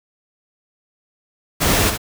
pink noise with echo, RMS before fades -17 dBFS, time 1.6-1.91 s, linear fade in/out 20 ms, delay 68 ms, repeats 1, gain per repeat -6 dB, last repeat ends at 1.978 s, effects none

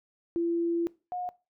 sine tone pair in turn, 338.9 / 721 Hz, E4 / F#5, +48 / -45 cents, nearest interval octave + minor second, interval 1307 cents, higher second, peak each -25 / -31 dBFS, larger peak first, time 0.36-0.87 / 1.12-1.29 s, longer first, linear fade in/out 0 ms, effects noise-tail reverb RT60 0.3 s tail -21 dB re dry

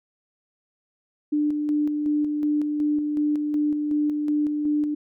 sine tone with tremolo, 297.6 Hz, D4, 23 cents sharp, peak -19 dBFS, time 1.32-4.95 s, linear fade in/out 10 ms, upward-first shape square, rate 2.7 Hz, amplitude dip 35%, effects none

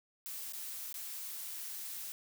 blue noise with dropouts, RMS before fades -43 dBFS, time 0.26-2.12 s, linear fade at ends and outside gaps 0 ms, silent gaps 0.523-0.534 / 0.927-0.942 s, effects none

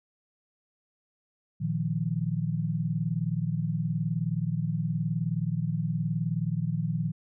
sine chord, Bb suspended fourth, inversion none, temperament equal, 116.54 / 155.56 / 174.61 Hz, Bb2 / Eb3 / F3, 0 / 0 / 0 cents, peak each -32 / -29 / -31 dBFS, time 1.6-7.12 s, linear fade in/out 20 ms, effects none

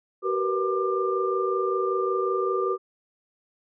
sine tone cluster, 380.6 / 467.1 / 492.4 / 1193 Hz, F#4 / A#4 / B4 / D6, +49 / +3 / -5 / +27 cents, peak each -25 / -31 / -31 / -28 dBFS, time 0.22-2.78 s, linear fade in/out 50 ms, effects none

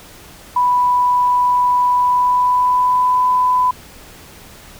sine tone with pitch glide, 987.8 to 1001.6 Hz, B5 to B5, 0 to +24 cents, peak -11 dBFS, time 0.56-3.71 s, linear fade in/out 5 ms, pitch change +24 cents, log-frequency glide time 1.95-3.25 s, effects pink hiss -40 dBFS RMS until 4.79 s

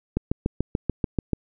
click train, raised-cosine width 3 ms, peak -9 dBFS, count 9, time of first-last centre 0.17-1.333 s, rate 6.88 Hz, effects none

